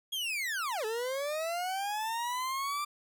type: linear two-way sweep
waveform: 40% pulse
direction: down then up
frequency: 3322 to 425.2 to 1186 Hz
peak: -31 dBFS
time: 0.12-2.85 s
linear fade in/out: 10 ms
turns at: 0.85 s
effects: none